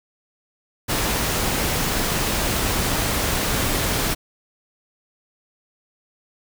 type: noise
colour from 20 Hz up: pink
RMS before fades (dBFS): -22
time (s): 0.88-4.15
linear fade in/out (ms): 20
effects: none